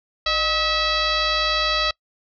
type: tone with frequency modulation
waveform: sine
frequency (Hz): 2612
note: E7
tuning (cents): -17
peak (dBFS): -18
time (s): 0.26-1.91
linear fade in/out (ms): 5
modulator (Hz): 667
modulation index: 3.1
effects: noise-tail reverb RT60 0.1 s tail -25 dB re dry